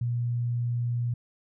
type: tone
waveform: sine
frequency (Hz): 120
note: B2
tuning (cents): -49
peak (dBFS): -25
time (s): 0.01-1.14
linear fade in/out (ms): 5
effects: none